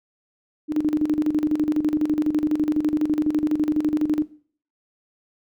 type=tone with tremolo; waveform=sine; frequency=303.1 Hz; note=D#4; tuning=45 cents flat; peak=-16 dBFS; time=0.68-4.26 s; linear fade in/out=50 ms; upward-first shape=square; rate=12 Hz; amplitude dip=75%; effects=noise-tail reverb RT60 0.5 s tail -19 dB re dry